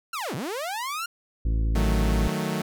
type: linear two-way sweep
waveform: sawtooth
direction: down then up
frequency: 1417 to 111.5 to 1417 Hz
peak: -25 dBFS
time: 0.13-1.06 s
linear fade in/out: 5 ms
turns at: 0.35 s
type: harmonic tone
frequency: 55 Hz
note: A1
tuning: in tune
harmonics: 1 / 2 / 3 / 4 / 5 / 6 / 7 / 9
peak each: -21 / -32 / -39 / -43 / -39 / -44 / -50 / -51 dBFS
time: 1.45-2.28 s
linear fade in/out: 5 ms
type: chord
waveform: sawtooth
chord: D# diminished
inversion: none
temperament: equal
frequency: 155.56 / 185 / 220 Hz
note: D#3 / F#3 / A3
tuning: 0 / 0 / 0 cents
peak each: -26 dBFS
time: 1.75-2.62 s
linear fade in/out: 5 ms
effects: none